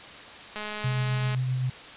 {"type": "click train", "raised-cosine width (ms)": 0.3, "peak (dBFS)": -19, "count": 167, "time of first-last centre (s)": [0.56, 1.347], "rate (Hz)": 211}
{"type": "tone with tremolo", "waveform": "sine", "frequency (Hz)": 128.1, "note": "C3", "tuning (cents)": -36, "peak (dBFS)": -23, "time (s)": [0.84, 1.7], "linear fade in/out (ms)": 5, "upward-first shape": "triangle", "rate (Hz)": 7.7, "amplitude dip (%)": 30}
{"effects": ["white hiss -43 dBFS RMS until 1.96 s", "resampled to 8000 Hz"]}